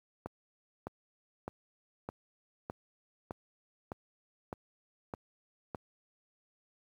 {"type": "click train", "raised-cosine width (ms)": 1, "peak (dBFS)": -24, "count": 10, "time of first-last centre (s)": [0.26, 5.748], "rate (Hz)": 1.64, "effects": ["high-pass 60 Hz 12 dB/octave", "10-bit"]}